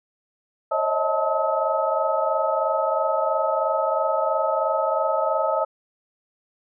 sine tone cluster, 544 / 620 / 643 / 877 / 1281 Hz, C#5 / D#5 / E5 / A5 / E6, -33 / -6 / -43 / -6 / -50 cents, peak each -26 dBFS, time 0.71-5.65 s, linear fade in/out 10 ms, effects none

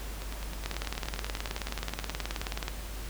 two click trains, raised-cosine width 0.2 ms, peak -22 / -15 dBFS, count 21 / 39, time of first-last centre 0.22-2.312 / 0.66-2.681 s, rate 9.56 / 18.8 Hz, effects added 50 Hz sine -37 dBFS peak until 3.09 s + pink hiss -44 dBFS RMS until 3.09 s

